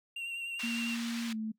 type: tone with vibrato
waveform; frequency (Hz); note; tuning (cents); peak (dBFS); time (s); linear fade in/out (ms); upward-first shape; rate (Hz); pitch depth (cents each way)
triangle; 2755; F7; -24; -34; 0.16-0.95; 5; sine; 10; 26
type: band-pass noise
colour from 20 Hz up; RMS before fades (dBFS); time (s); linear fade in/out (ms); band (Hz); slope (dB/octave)
white; -43; 0.59-1.33; 5; 1300 to 4200; 12
type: tone with pitch glide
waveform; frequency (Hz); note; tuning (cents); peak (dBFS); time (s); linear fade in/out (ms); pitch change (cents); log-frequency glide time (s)
sine; 233.1 to 218.7; A#3 to A3; 0 to -10; -33; 0.63-1.52; 10; -110; 1.27-1.36
effects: noise-tail reverb RT60 0.1 s tail -19 dB re dry